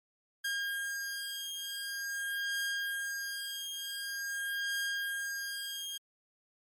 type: beating tone pair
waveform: sawtooth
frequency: 1616 / 1616.46 Hz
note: G#6 / G#6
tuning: -48 / -47 cents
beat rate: 0.46 Hz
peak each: -34 / -34 dBFS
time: 0.44-5.98 s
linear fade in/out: 10 ms
effects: MP3 64 kbps